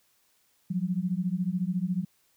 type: beating tone pair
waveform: sine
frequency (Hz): 174.61 / 188.61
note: F3 / F#3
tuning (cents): 0 / +33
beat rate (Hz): 14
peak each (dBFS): -29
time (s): 0.7-2.05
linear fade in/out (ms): 10
effects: white hiss -68 dBFS RMS until 2.36 s